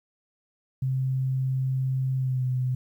sine tone with pitch glide, 131.4 to 127.51 Hz, C3 to C3, +8 to -44 cents, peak -23 dBFS, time 0.82-2.75 s, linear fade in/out 5 ms, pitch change -52 cents, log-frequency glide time 2.17-2.44 s, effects 10-bit

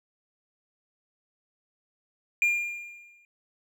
triangle tone with exponential decay, 2405 Hz, D7, 41 cents sharp, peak -17 dBFS, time 2.42-3.25 s, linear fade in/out 1 ms, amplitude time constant 180 ms, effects none

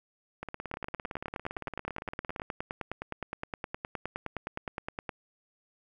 two click trains, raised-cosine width 0.5 ms, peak -19 / -22 dBFS, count 43 / 36, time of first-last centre 0.74-5.092 / 0.43-2.419 s, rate 9.65 / 17.6 Hz, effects 10-bit

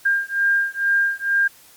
sine beating tone pair, 1602 / 1604.2 Hz, G6 / G6, +37 / +40 cents, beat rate 2.2 Hz, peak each -20 dBFS, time 0.05-1.48 s, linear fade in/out 10 ms, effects white hiss -49 dBFS RMS until 1.76 s + Opus 48 kbps

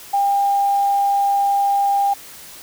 sine tone with quantisation, 800 Hz, G5, 35 cents sharp, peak -14 dBFS, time 0.13-2.14 s, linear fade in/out 10 ms, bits 7, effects white hiss -39 dBFS RMS until 2.62 s

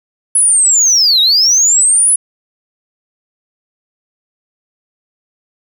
sine linear two-way sweep, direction down then up, 10370 to 3707 to 10370 Hz, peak -5 dBFS, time 0.35-2.16 s, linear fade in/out 5 ms, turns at 1.21 s, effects tanh soft clip ceiling -4 dBFS + 7-bit

